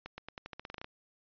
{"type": "accelerating click train", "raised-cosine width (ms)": 0.3, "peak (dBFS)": -26, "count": 13, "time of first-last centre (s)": [0.06, 0.844], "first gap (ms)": 120, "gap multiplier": 0.88, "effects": ["resampled to 11025 Hz"]}